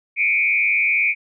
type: tone with frequency modulation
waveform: sine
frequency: 2328 Hz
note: D7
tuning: 16 cents flat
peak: -15 dBFS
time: 0.16-1.15 s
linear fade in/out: 50 ms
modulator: 102 Hz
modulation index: 1.4
effects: none